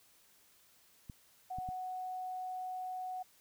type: clicks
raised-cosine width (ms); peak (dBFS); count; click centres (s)
5; -33; 3; 1.098 / 1.586 / 1.689
type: tone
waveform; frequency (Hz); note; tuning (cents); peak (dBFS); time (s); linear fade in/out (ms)
sine; 740; F#5; 0; -38; 1.5-3.23; 10
effects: white hiss -66 dBFS RMS until 3.4 s